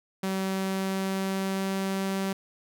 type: tone with pitch glide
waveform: sawtooth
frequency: 191.2 to 193.42 Hz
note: G3 to G3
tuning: -43 to -23 cents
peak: -23 dBFS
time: 0.23-2.33 s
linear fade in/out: 5 ms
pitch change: +20 cents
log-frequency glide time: 0.45-2.13 s
effects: none